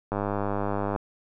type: click train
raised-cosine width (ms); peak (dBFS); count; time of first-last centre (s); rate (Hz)
1; -14; 86; 0.12-0.962; 101
effects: none